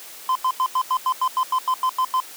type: tone bursts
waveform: triangle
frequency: 1029 Hz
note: C6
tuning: 29 cents flat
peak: -15 dBFS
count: 13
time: 0.29-2.202 s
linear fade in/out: 2 ms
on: 64 ms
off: 90 ms
effects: white hiss -40 dBFS RMS until 2.36 s + high-pass 300 Hz 12 dB/octave